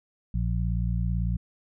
harmonic tone, 58 Hz, A#1, 8 cents flat, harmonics 1 / 2 / 3, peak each -26 / -29 / -31 dBFS, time 0.34-1.37 s, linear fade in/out 5 ms, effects none

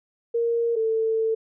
sine tone pair in turn, 466.2 / 445.6 Hz, A#4 / A4, 0 / +22 cents, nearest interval minor second, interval 78 cents, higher first, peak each -20 dBFS, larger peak neither, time 0.34-0.76 / 0.76-1.35 s, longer second, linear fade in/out 10 ms, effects none

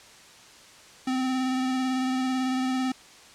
square tone with vibrato, 258.5 Hz, C4, 21 cents flat, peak -25 dBFS, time 1.07-2.92 s, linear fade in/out 5 ms, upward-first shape sine, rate 18 Hz, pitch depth 20 cents each way, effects white hiss -50 dBFS RMS until 3.34 s + low-pass 7000 Hz 12 dB/octave

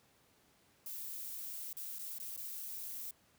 violet noise with dropouts, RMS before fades -44 dBFS, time 0.86-3.11 s, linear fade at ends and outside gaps 2 ms, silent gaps 1.73-1.768 / 1.986-1.991 / 2.185-2.199 / 2.364-2.375 s, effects pink hiss -69 dBFS RMS until 3.38 s + high-pass 80 Hz 12 dB/octave

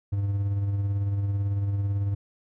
triangle tone with tremolo, 100 Hz, G2, 35 cents sharp, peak -20 dBFS, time 0.12-2.15 s, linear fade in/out 10 ms, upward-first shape sine, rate 18 Hz, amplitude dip 35%, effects none

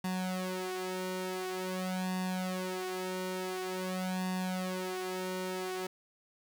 sawtooth tone with flanger, 185 Hz, F#3, in tune, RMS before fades -36 dBFS, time 0.04-5.87 s, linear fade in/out 5 ms, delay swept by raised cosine 1.1 to 3.3 ms, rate 0.47 Hz, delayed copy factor +0.9, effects 9-bit

